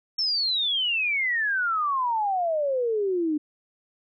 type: exponential sweep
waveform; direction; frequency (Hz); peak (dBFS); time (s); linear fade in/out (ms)
sine; down; 5460 to 293.7; -22; 0.18-3.38; 10
effects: none